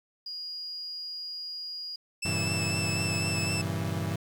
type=tone; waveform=sine; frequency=4866 Hz; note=D#8; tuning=39 cents flat; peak=-35 dBFS; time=0.26-1.96 s; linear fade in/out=5 ms
type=tone with vibrato; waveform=20% pulse; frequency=2637 Hz; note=E7; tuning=in tune; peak=-25 dBFS; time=2.22-3.62 s; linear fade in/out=10 ms; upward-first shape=triangle; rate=4 Hz; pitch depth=23 cents each way
type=chord; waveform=35% pulse; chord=G diminished seventh; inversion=none; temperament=equal; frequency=98 / 116.54 / 138.59 / 164.81 Hz; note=G2 / Bb2 / Db3 / Fb3; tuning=0 / 0 / 0 / 0 cents; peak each=-31 / -36 / -36 / -32 dBFS; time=2.25-4.16 s; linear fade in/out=5 ms
effects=10-bit